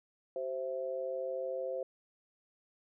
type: tone with amplitude modulation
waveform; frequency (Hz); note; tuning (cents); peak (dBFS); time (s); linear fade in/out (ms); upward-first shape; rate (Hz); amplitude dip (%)
sine; 523.3; C5; 0; -30; 0.36-1.83; 2; sine; 140; 90
effects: none